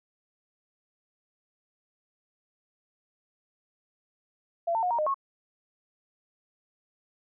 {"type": "tone with pitch steps", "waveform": "sine", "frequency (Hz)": [679, 901, 722, 937, 612, 1093], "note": ["F5", "A5", "F#5", "A#5", "D#5", "C#6"], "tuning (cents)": [-49, 41, -43, 9, -29, -25], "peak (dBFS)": -24, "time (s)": [4.67, 5.144], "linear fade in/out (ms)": 10, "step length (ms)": 79, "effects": []}